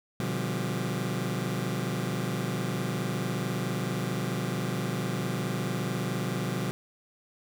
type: chord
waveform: sawtooth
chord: G dominant seventh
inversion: first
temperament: just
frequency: 122.5 / 147 / 176.4 / 196 Hz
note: B2 / D3 / F3 / G3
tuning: -14 / +2 / +18 / 0 cents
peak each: -29 / -31 / -30 / -31 dBFS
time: 0.2-6.71 s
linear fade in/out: 0 ms
effects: none

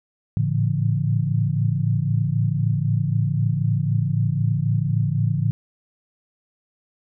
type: tone cluster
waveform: sine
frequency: 109.3 / 113.2 / 141.9 / 168.4 Hz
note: A2 / A2 / C#3 / E3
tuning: -11 / +50 / +41 / +37 cents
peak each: -22 / -28 / -22 / -25 dBFS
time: 0.37-5.51 s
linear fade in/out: 0 ms
effects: none

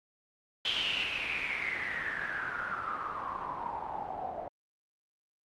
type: noise with low-pass filter sweep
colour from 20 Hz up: white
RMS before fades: -35 dBFS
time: 0.65-4.48 s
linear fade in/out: 2 ms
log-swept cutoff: 3200 to 680 Hz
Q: 8.5
effects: Opus 48 kbps

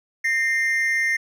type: tone pair together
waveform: triangle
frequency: 1833 / 2094 Hz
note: A#6 / C7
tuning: -30 / +1 cents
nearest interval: major second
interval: 231 cents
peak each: -20 dBFS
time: 0.24-1.17 s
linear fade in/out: 10 ms
effects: none

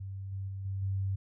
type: tone with level steps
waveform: sine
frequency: 96.9 Hz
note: G2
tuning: 20 cents flat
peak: -37 / -34 / -36 / -32 / -29 dBFS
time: 0-1.16 s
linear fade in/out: 10 ms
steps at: 0.32 / 0.48 / 0.65 / 0.82 s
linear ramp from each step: 5 ms
effects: none

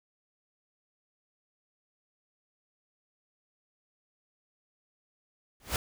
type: noise with exponential growth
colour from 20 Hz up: pink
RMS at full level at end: -25 dBFS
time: 5.6-5.76 s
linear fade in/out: 1 ms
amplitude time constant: 33 ms
effects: none

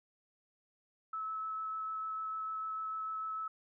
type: tone with vibrato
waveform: sine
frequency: 1300 Hz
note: E6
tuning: 24 cents flat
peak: -36 dBFS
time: 1.13-3.48 s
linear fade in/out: 5 ms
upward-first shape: sine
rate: 6.7 Hz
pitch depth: 9 cents each way
effects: none

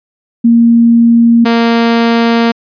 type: tone pair in turn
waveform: sine / sawtooth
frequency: 233.1 / 231.9 Hz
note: A#3 / A#3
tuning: 0 / -9 cents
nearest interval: unison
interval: 9 cents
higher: first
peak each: -3 dBFS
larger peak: neither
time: 0.44-1.45 / 1.45-2.52 s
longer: second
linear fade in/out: 10 ms
effects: resampled to 11025 Hz

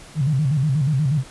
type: tone with vibrato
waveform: sine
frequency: 142.8 Hz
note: D3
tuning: 48 cents flat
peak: -16 dBFS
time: 0.15-1.24 s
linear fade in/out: 50 ms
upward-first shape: square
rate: 8.3 Hz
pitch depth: 140 cents each way
effects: pink hiss -43 dBFS RMS until 1.3 s + resampled to 24000 Hz

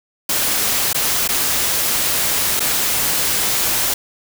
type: noise with dropouts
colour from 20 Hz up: white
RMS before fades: -18 dBFS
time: 0.29-3.94 s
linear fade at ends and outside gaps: 5 ms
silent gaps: 0.931-0.945 / 1.278-1.288 / 2.596-2.603 s
effects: none

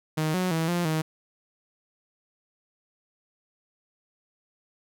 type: tone with pitch steps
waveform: sawtooth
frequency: 156.1 / 183.4 / 162.4 / 174.5 / 157.7 Hz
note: D#3 / F#3 / E3 / F3 / D#3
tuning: +6 / -15 / -26 / -1 / +24 cents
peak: -20 dBFS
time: 0.17-1.02 s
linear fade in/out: 10 ms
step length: 170 ms
effects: none

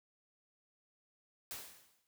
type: noise with exponential decay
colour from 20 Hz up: white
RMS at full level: -42 dBFS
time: 1.51-2.07 s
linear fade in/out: 0 ms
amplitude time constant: 120 ms
effects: none

